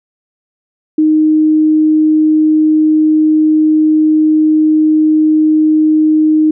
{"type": "tone", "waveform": "sine", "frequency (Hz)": 310, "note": "D#4", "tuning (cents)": -6, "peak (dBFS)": -6, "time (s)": [0.98, 6.51], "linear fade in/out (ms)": 5, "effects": []}